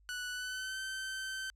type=tone with pitch glide; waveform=sawtooth; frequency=1480 to 1542.8 Hz; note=F#6 to G6; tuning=0 to -28 cents; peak=-34 dBFS; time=0.09-1.5 s; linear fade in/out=0 ms; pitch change=+72 cents; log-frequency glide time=0.3-0.79 s; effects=added 50 Hz sine -62 dBFS peak until 1.55 s + low-pass 11000 Hz 12 dB/octave